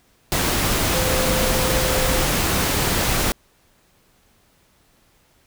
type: tone in noise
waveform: sine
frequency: 517 Hz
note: C5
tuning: 21 cents flat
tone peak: -24 dBFS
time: 0.94-2.25 s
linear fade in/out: 0 ms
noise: pink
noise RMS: -20 dBFS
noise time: 0.32-3.32 s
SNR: -7 dB
effects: pink hiss -59 dBFS RMS until 5.46 s